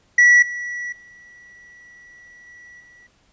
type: tone with level steps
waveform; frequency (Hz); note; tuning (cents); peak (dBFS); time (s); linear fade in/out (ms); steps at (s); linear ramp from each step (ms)
triangle; 1944; B6; -28; -7 / -24 / -42 / -40 / -45; 0.18-3.07; 5; 0.42 / 0.92 / 2.47 / 2.8; 5
effects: pink hiss -60 dBFS RMS until 3.32 s + resampled to 16000 Hz